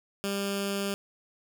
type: tone with notch filter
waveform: 10% pulse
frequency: 199 Hz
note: G3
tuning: 26 cents sharp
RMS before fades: -31 dBFS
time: 0.24-0.94 s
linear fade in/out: 0 ms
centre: 890 Hz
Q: 0.97
effects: none